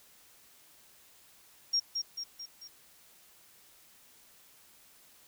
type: tone with echo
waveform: sine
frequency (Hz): 5580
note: F8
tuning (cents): -2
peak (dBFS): -25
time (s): 1.73-1.8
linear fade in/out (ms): 10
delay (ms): 220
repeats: 4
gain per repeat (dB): -5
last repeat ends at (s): 2.68
effects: white hiss -60 dBFS RMS until 5.27 s